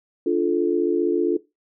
sine chord, D minor, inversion none, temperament equal with one note detuned, 293.7 / 349.2 / 436.2 Hz, D4 / F4 / A4, 0 / 0 / -15 cents, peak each -23 / -20 / -23 dBFS, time 0.26-1.37 s, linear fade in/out 5 ms, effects noise-tail reverb RT60 0.2 s tail -17 dB re dry

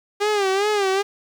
sawtooth tone with vibrato, 401.7 Hz, G4, 42 cents sharp, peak -14 dBFS, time 0.2-1.03 s, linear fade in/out 20 ms, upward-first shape sine, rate 2.5 Hz, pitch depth 99 cents each way, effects low-pass 7000 Hz 12 dB/octave + 8-bit

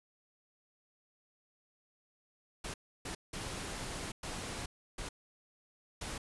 pink noise bursts at uneven times, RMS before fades -41 dBFS, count 6, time 2.64-2.74 / 3.05-3.15 / 3.33-4.12 / 4.23-4.66 / 4.98-5.09 / 6.01-6.18 s, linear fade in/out 5 ms, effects resampled to 24000 Hz

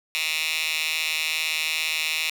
10% pulse tone with high-pass filter, 157.6 Hz, D#3, 23 cents sharp, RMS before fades -26 dBFS, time 0.15-2.3 s, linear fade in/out 0 ms, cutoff 2800 Hz, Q 3.2, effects 8-bit

